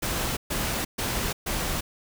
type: noise bursts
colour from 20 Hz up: pink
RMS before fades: -28 dBFS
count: 4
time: 0.02-1.81 s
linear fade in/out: 10 ms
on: 350 ms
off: 130 ms
effects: none